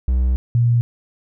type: tone pair in turn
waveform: triangle / sine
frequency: 63 / 118.93 Hz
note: B1 / A#2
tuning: +35 / +35 cents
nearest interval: major seventh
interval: 1100 cents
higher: second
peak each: -12 dBFS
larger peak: neither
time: 0.08-0.36 / 0.55-0.81 s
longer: first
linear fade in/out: 0 ms
effects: none